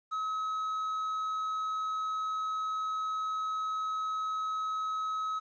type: tone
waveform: triangle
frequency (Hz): 1281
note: E6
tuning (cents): -50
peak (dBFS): -29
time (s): 0.11-5.4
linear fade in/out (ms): 20
effects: resampled to 16000 Hz + 11-bit